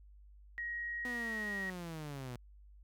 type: tone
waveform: sine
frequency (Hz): 1891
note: A#6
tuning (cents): +24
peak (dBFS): -37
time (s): 0.58-1.7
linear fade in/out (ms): 0
type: linear sweep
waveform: sawtooth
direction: down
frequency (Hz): 250.2 to 119.2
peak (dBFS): -38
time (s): 1.05-2.36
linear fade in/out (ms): 0
effects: added 50 Hz sine -55 dBFS peak until 2.83 s